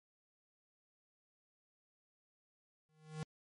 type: tone with exponential growth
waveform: square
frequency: 155.56 Hz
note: D#3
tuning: in tune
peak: -38 dBFS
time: 2.89-3.23 s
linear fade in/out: 0 ms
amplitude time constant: 73 ms
effects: MP3 48 kbps